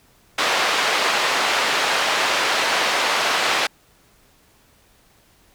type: band-pass noise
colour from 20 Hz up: pink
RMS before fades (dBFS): -20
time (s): 0.38-3.67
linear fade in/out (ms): 5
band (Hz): 680 to 4400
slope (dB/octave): 12
effects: pink hiss -56 dBFS RMS until 5.54 s